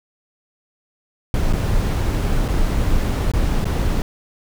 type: noise with dropouts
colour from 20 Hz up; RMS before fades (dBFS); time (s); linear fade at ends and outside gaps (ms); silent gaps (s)
brown; -18; 1.34-4.02; 1; 1.527-1.533 / 2.48-2.485 / 3.317-3.336 / 3.644-3.654
effects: none